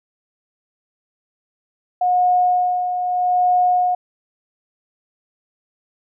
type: tone with tremolo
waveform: sine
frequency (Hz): 723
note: F#5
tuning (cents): -40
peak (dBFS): -12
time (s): 2.01-3.95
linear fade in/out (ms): 5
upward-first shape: sine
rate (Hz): 0.8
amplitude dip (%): 55
effects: none